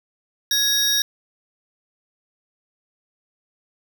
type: tone cluster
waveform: square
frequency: 1671 / 3773 / 5620 Hz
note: G#6 / A#7 / F8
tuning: +10 / +20 / +10 cents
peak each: -28 / -21 / -21 dBFS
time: 0.51-1.02 s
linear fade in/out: 2 ms
effects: none